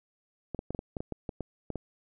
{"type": "clicks", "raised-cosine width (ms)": 2, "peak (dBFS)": -21, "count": 12, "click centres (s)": [0.547, 0.591, 0.706, 0.748, 0.791, 0.968, 1.005, 1.123, 1.292, 1.407, 1.703, 1.757], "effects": []}